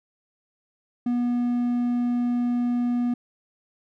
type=tone; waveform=triangle; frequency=242.5 Hz; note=B3; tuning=31 cents flat; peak=-19 dBFS; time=1.06-3.14 s; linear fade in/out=5 ms; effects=none